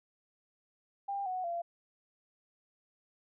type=tone with pitch steps; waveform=sine; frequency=797 / 739.3 / 685.9 Hz; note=G5 / F#5 / F5; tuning=+28 / -2 / -31 cents; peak=-33 dBFS; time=1.08-1.62 s; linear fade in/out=10 ms; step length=180 ms; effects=none